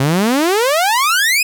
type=exponential sweep; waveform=sawtooth; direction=up; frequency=129.1 to 2588 Hz; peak=-8 dBFS; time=0-1.43 s; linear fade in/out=5 ms; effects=none